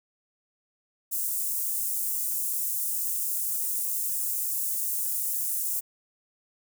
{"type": "high-pass noise", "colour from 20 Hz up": "white", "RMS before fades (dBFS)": -29, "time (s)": [1.11, 5.81], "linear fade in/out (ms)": 20, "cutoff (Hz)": 7800, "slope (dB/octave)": 24, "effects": []}